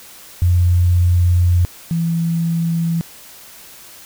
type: tone pair in turn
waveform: sine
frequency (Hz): 88.3 / 166.69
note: F2 / E3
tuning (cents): +20 / +20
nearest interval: major seventh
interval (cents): 1100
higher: second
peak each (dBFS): -10 / -15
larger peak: first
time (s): 0.42-1.65 / 1.91-3.01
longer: first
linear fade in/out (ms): 0
effects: white hiss -40 dBFS RMS until 4.05 s